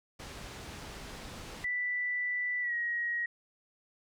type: low-pass noise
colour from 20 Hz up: pink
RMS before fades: -45 dBFS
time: 0.19-1.65 s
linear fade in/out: 10 ms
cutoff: 7100 Hz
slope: 12 dB/octave
type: tone with pitch glide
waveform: sine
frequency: 1975.5 to 1893.9 Hz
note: B6 to A#6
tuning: 0 to +27 cents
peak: -30 dBFS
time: 1.64-3.26 s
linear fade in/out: 5 ms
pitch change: -73 cents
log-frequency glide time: 2.61-2.74 s
effects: none